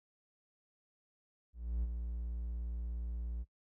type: tone with ADSR envelope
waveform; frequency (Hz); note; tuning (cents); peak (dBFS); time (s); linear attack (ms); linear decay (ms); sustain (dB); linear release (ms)
triangle; 58.5; A#1; +7; -29; 1.53-3.45; 300; 32; -6; 37
effects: noise-tail reverb RT60 0.1 s tail -20 dB re dry